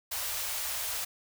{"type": "band-stop noise", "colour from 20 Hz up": "white", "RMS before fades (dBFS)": -34, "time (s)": [0.11, 1.05], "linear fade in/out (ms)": 10, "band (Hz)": [100, 530], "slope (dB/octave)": 24, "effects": []}